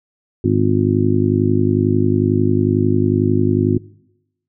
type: harmonic tone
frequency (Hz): 51.1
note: G#1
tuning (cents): -27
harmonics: 2 / 3 / 4 / 5 / 6 / 7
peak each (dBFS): -18 / -21 / -24 / -18 / -22 / -18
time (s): 0.44-3.78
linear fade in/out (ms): 5
effects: noise-tail reverb RT60 0.9 s tail -23 dB re dry